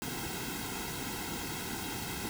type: noise with comb filter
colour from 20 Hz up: pink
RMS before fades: -38 dBFS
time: 0.02-2.29 s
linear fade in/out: 0 ms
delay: 1.7 ms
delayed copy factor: -0.9
effects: none